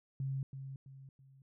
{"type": "tone with echo", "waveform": "sine", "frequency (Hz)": 135, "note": "C#3", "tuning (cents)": -45, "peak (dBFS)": -34, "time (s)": [0.2, 0.43], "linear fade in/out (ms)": 2, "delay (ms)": 330, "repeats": 3, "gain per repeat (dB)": -8, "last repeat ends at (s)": 1.42, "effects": []}